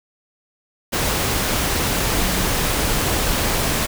sine tone in noise, 183.9 Hz, F#3, 10 cents flat, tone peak -28 dBFS, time 2.19-2.5 s, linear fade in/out 20 ms, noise pink, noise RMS -20 dBFS, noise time 0.92-3.87 s, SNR -11 dB, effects none

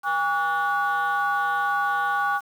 sine tone cluster, 811 / 1137 / 1461 Hz, G#5 / C#6 / F#6, -41 / +44 / -22 cents, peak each -24 dBFS, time 0.03-2.41 s, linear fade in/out 50 ms, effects tanh soft clip ceiling -16 dBFS + 8-bit

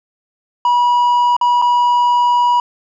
triangle tone with dropouts, 970 Hz, B5, 31 cents flat, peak -8 dBFS, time 0.65-2.6 s, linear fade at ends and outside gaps 2 ms, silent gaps 1.366-1.412 / 1.617-1.622 s, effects resampled to 16000 Hz

